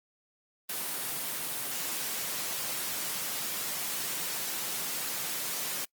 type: high-pass noise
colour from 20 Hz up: white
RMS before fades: -34 dBFS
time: 0.69-5.85 s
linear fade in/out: 5 ms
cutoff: 120 Hz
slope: 48 dB/octave
effects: noise-tail reverb RT60 0.1 s tail -24 dB re dry + Opus 24 kbps